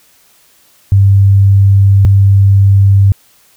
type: tone pair in turn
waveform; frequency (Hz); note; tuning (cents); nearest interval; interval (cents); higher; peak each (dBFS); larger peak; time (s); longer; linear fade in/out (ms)
sine; 98.6 / 98.6; G2 / G2; +11 / +11; unison; 0; neither; -3; neither; 0.92-2.05 / 2.05-3.12; first; 0
effects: white hiss -48 dBFS RMS until 3.56 s